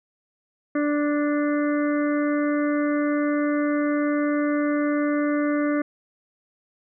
harmonic tone, 293.7 Hz, D4, in tune, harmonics 1 / 2 / 4 / 5 / 6 / 7, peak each -21 / -27 / -33 / -35 / -37 / -38 dBFS, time 0.75-5.82 s, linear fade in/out 5 ms, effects none

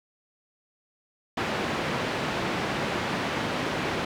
pink band-pass noise, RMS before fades -29 dBFS, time 1.37-4.05 s, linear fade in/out 5 ms, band 150 to 3000 Hz, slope 12 dB/octave, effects none

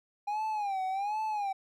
triangle tone with vibrato, 810 Hz, G#5, 43 cents flat, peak -28 dBFS, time 0.27-1.53 s, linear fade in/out 10 ms, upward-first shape sine, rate 1.3 Hz, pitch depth 130 cents each way, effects none

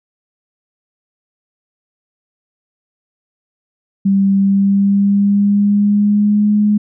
sine tone with pitch glide, 196 to 208.9 Hz, G3 to G#3, 0 to +10 cents, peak -9 dBFS, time 4.05-6.78 s, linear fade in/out 10 ms, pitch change +110 cents, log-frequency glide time 4.38-6.5 s, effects none

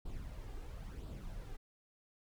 brown noise with flanger, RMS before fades -45 dBFS, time 0.05-1.57 s, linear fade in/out 10 ms, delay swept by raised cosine 0.23 to 2.53 ms, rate 0.98 Hz, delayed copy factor +0.55, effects none

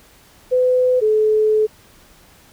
sine tone pair in turn, 505 / 430.8 Hz, B4 / A4, +39 / -37 cents, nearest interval minor third, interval 276 cents, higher first, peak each -12 dBFS, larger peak neither, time 0.51-1.01 / 1.01-1.67 s, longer second, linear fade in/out 20 ms, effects pink hiss -49 dBFS RMS until 2.52 s

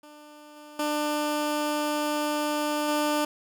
15% pulse tone with level steps, 298.2 Hz, D4, 27 cents sharp, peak -40 / -38 / -19 / -17 dBFS, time 0.03-3.25 s, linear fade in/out 5 ms, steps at 0.56 / 0.79 / 2.88 s, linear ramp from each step 5 ms, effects none

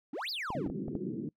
triangle exponential two-way sweep, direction up then down, 238.3 to 5260 to 238.3 Hz, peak -33 dBFS, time 0.13-0.68 s, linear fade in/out 5 ms, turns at 0.3 s
clicks, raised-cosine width 2 ms, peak -25 dBFS, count 5, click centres 0.504 / 0.663 / 0.7 / 0.882 / 0.953 s
white band-pass noise, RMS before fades -37 dBFS, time 0.55-1.29 s, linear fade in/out 2 ms, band 130 to 370 Hz, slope 48 dB/octave
effects noise-tail reverb RT60 0.1 s tail -24 dB re dry

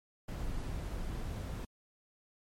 brown noise, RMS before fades -38 dBFS, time 0.28-1.65 s, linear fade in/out 5 ms, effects MP3 64 kbps

